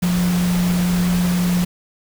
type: tone in noise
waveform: sine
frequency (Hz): 177.7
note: F3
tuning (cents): +30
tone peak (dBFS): -15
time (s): 0.02-1.65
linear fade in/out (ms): 10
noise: pink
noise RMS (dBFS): -27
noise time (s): 0.02-1.65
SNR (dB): +9
effects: none